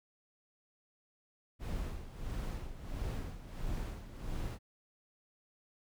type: noise with tremolo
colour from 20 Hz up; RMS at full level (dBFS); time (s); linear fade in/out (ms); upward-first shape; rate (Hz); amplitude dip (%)
brown; -37; 1.59-4.59; 50; sine; 1.5; 70
effects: none